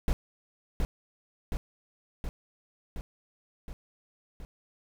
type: noise with echo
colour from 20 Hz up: brown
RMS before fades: -24 dBFS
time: 0.08-0.13 s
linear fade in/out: 0 ms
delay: 720 ms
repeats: 6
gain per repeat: -3 dB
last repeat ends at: 4.45 s
effects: none